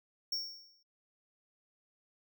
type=tone with exponential decay; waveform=square; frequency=5490 Hz; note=F8; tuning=31 cents flat; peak=-32 dBFS; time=0.32-0.83 s; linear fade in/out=5 ms; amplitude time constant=110 ms; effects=noise-tail reverb RT60 0.1 s tail -23 dB re dry